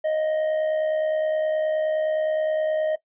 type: tone with amplitude modulation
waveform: triangle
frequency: 623 Hz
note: D#5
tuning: 2 cents sharp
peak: -17 dBFS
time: 0.04-2.96 s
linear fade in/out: 10 ms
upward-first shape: sine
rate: 69.6 Hz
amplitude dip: 40%
effects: noise-tail reverb RT60 0.1 s tail -17 dB re dry + resampled to 8000 Hz